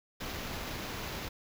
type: noise with sample-and-hold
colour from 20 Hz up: pink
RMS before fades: -39 dBFS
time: 0.2-1.29 s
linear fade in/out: 10 ms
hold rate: 8820 Hz
effects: none